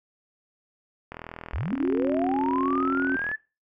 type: click train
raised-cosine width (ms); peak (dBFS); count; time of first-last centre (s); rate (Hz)
0.5; -21; 91; 1.12-3.315; 41
type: linear sweep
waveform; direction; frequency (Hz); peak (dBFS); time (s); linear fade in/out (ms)
sine; up; 41 to 1760; -26; 1.53-3.36; 10
type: tone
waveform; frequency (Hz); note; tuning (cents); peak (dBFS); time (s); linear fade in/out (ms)
sine; 270.7; C#4; -41; -24; 1.72-3.16; 2
type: tone with tremolo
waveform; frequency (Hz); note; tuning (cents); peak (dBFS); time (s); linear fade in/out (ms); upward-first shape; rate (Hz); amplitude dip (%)
sine; 363.2; F#4; -32; -28; 1.83-3.16; 5; triangle; 1.4; 40
effects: noise-tail reverb RT60 0.3 s tail -21 dB re dry